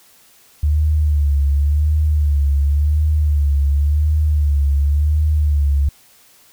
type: tone with vibrato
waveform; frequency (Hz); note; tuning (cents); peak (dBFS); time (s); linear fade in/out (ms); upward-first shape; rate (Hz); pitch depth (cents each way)
sine; 73.42; D2; 0; -12; 0.63-5.89; 5; sine; 0.92; 74
effects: white hiss -50 dBFS RMS until 6.52 s